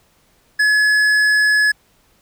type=tone with hard clipping; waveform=triangle; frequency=1700 Hz; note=G#6; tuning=40 cents sharp; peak=-13 dBFS; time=0.59-1.72 s; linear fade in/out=10 ms; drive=12 dB; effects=pink hiss -57 dBFS RMS until 2.21 s